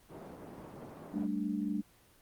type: band-pass noise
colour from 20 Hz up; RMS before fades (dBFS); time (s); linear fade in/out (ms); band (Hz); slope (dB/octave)
pink; -48; 0.08-1.28; 50; 160 to 840; 12
type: chord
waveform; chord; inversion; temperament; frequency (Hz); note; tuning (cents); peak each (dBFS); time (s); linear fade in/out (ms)
sine; G suspended second; none; equal; 196 / 220 / 293.7; G3 / A3 / D4; 0 / 0 / 0; -36; 1.13-1.82; 20
effects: pink hiss -63 dBFS RMS until 2.21 s + Opus 24 kbps